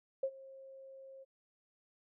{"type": "tone with ADSR envelope", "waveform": "sine", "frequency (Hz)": 536, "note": "C5", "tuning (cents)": 42, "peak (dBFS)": -29, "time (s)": [0.23, 1.25], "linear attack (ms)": 5, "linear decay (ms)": 64, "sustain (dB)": -21, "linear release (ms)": 26, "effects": []}